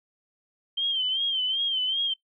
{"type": "tone with vibrato", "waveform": "sine", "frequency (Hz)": 3136, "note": "G7", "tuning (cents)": 0, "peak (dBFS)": -23, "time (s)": [0.77, 2.14], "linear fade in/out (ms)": 10, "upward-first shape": "sine", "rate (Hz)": 2.6, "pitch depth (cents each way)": 78, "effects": ["noise-tail reverb RT60 0.1 s tail -19 dB re dry"]}